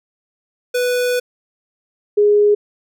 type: tone pair in turn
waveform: square / sine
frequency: 493.9 / 414.4 Hz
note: B4 / G#4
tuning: 0 / -4 cents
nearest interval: minor third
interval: 304 cents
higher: first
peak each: -16 / -9 dBFS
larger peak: second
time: 0.74-1.2 / 2.17-2.55 s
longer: first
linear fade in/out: 10 ms
effects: none